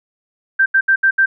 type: tone bursts at uneven times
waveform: sine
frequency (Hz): 1569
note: G6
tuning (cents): +1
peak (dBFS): -9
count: 5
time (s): 0.59-0.66 / 0.74-0.81 / 0.88-0.96 / 1.03-1.11 / 1.18-1.26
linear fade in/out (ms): 10
effects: none